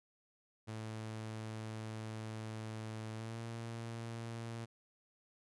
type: tone with pitch glide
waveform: sawtooth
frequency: 110 to 115.07 Hz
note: A2 to A#2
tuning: 0 to -22 cents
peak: -38 dBFS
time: 0.67-4.66 s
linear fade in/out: 20 ms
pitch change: +78 cents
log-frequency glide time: 3.14-3.4 s
effects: resampled to 24000 Hz